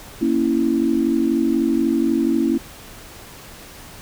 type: chord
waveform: sine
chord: A# diminished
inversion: none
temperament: equal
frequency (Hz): 233.1 / 277.2 / 329.6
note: A#3 / C#4 / E4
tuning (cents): 0 / 0 / 0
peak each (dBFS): -21 / -20 / -19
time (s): 0.21-2.58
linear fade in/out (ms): 10
effects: pink hiss -40 dBFS RMS until 4.01 s